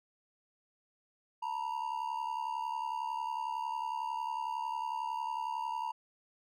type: ring-modulated tone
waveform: triangle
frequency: 932.3 Hz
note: A#5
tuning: in tune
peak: -29 dBFS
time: 1.42-5.92 s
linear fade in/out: 10 ms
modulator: 35.5 Hz
effects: none